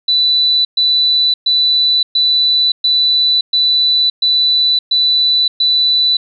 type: tone bursts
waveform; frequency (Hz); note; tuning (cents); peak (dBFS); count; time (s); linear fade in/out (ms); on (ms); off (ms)
sine; 3978; B7; +12; -9; 9; 0.08-6.17; 5; 570; 120
effects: none